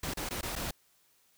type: noise with dropouts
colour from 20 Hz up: pink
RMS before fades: -36 dBFS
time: 0.03-0.71 s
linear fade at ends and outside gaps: 5 ms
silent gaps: 0.138-0.17 / 0.291-0.307 / 0.412-0.429 / 0.555-0.561 s
effects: white hiss -68 dBFS RMS until 1.37 s